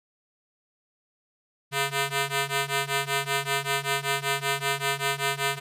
5% pulse ring-modulated tone, 277.2 Hz, C#4, in tune, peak -11 dBFS, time 1.71-5.6 s, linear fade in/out 20 ms, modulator 136 Hz, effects resampled to 32000 Hz

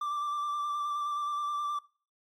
triangle tone with vibrato, 1174.7 Hz, D6, in tune, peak -28 dBFS, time 0.01-1.79 s, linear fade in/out 5 ms, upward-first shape square, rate 9.5 Hz, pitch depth 17 cents each way, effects noise-tail reverb RT60 0.4 s tail -21 dB re dry + MP3 96 kbps

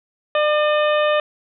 harmonic tone with a mistuned harmonic, 600 Hz, D5, 37 cents sharp, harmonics 1 / 2 / 3 / 4 / 5 / 6, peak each -16 / -22 / -26 / -28 / -30 / -32 dBFS, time 0.35-1.2 s, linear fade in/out 2 ms, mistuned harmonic 4, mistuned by +73 cents, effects none

